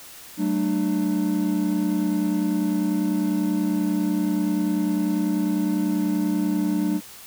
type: tone cluster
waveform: triangle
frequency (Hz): 189.9 / 220.1 / 299.7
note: F#3 / A3 / D4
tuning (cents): +45 / +1 / +35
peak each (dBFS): -23 / -25 / -21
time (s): 0.37-7.01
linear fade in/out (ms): 50
effects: white hiss -43 dBFS RMS until 7.26 s